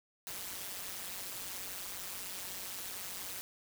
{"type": "noise with amplitude modulation", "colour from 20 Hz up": "white", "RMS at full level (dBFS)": -39, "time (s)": [0.27, 3.41], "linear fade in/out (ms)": 0, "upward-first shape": "sine", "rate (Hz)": 188, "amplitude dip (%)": 85, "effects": []}